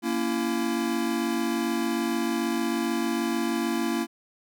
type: chord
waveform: square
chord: A# diminished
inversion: none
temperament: just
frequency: 233.1 / 279.7 / 335.6 Hz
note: A#3 / C#4 / E4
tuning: 0 / +16 / +31 cents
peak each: -29 / -32 / -29 dBFS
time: 0.02-4.07 s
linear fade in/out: 50 ms
effects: none